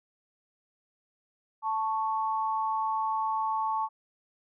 sine tone pair together, 880 / 1107.4 Hz, A5 / C#6, 0 / -2 cents, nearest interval major third, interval 398 cents, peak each -28 / -31 dBFS, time 1.62-3.89 s, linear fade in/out 50 ms, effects none

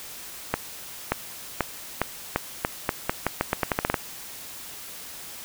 accelerating click train, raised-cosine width 0.5 ms, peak -6 dBFS, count 17, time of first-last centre 0.54-3.942 s, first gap 580 ms, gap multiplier 0.84, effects white hiss -40 dBFS RMS until 5.44 s

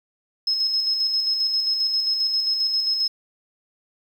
sine tone with tremolo, 5170 Hz, E8, 34 cents flat, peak -18 dBFS, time 0.47-3.08 s, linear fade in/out 5 ms, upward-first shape square, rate 7.5 Hz, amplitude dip 35%, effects 8-bit

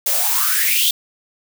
blue noise with high-pass filter sweep, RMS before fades -17 dBFS, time 0.06-0.91 s, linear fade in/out 5 ms, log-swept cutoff 500 to 3600 Hz, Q 7.6, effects none

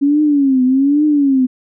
sine tone with vibrato, 277.2 Hz, C#4, in tune, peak -9 dBFS, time 0.01-1.47 s, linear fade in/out 20 ms, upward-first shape triangle, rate 1.2 Hz, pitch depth 170 cents each way, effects none

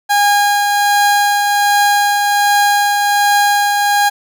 30% pulse tone with tremolo, 817 Hz, G#5, 29 cents flat, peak -6 dBFS, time 0.09-4.1 s, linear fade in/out 20 ms, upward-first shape triangle, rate 1.3 Hz, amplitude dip 35%, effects none

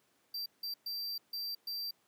square tone bursts at uneven times, 4699 Hz, D8, in tune, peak -37 dBFS, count 5, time 0.34-0.46 / 0.63-0.74 / 0.86-1.18 / 1.33-1.55 / 1.67-1.91 s, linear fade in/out 5 ms, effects pink hiss -72 dBFS RMS until 2.07 s + high-pass 200 Hz 12 dB/octave

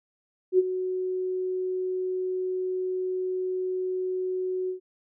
sine tone with ADSR envelope, 370 Hz, F#4, in tune, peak -14 dBFS, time 0.52-4.8 s, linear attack 67 ms, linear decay 30 ms, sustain -12 dB, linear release 110 ms, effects none

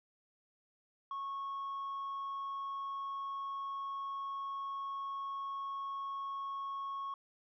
triangle tone with tanh clipping, 1100 Hz, C#6, 14 cents flat, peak -38 dBFS, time 1.11-7.14 s, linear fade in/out 2 ms, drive 6 dB, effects none

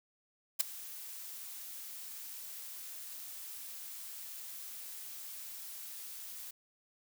blue noise with ADSR envelope, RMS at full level -26 dBFS, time 0.59-6.51 s, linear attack 18 ms, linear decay 6 ms, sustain -20 dB, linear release 6 ms, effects none

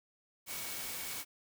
sine tone in noise, 2244 Hz, C#7, 21 cents sharp, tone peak -51 dBFS, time 0.46-1.25 s, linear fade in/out 50 ms, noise white, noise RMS -41 dBFS, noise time 0.46-1.25 s, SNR -13 dB, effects none

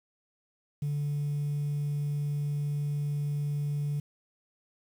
sine tone, 145.6 Hz, D3, 15 cents flat, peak -26 dBFS, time 0.82-4 s, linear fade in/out 5 ms, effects tanh soft clip ceiling -26 dBFS + 9-bit

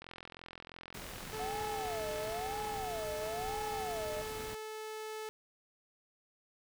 click train, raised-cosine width 0.3 ms, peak -31 dBFS, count 119, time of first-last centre 0.02-2.764 s, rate 43 Hz
pink noise, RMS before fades -46 dBFS, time 0.94-4.55 s, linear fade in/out 5 ms
sawtooth tone with tremolo, 434.2 Hz, A4, 23 cents flat, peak -35 dBFS, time 1.33-5.29 s, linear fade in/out 0 ms, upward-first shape triangle, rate 0.52 Hz, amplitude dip 25%
sine tone with vibrato, 716 Hz, F5, 43 cents sharp, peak -38 dBFS, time 1.39-4.22 s, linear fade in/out 10 ms, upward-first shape sine, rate 1 Hz, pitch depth 270 cents each way
effects none

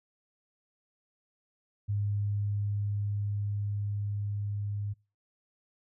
sine tone with level ramp, 102.4 Hz, G#2, 24 cents flat, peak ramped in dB -27 to -31 dBFS, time 1.88-4.94 s, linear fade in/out 20 ms, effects noise-tail reverb RT60 0.3 s tail -25 dB re dry

